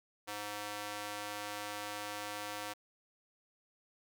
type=tone with high-pass filter; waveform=square; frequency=103.83 Hz; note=G#2; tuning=in tune; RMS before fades=-42 dBFS; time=0.27-2.74 s; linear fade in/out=20 ms; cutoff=650 Hz; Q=0.67; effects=none